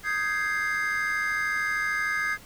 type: chord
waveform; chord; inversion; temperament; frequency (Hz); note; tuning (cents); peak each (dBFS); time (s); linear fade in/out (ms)
triangle; Ab major seventh; second; equal; 1244.5 / 1568 / 1661.2 / 2093; Eb6 / G6 / Ab6 / C7; 0 / 0 / 0 / 0; -31 / -31 / -27 / -28; 0.03-2.38; 50
effects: pink hiss -49 dBFS RMS until 2.45 s